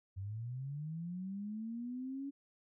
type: linear sweep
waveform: sine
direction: up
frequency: 92.5 to 281.9 Hz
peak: -39 dBFS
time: 0.16-2.31 s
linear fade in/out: 20 ms
effects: none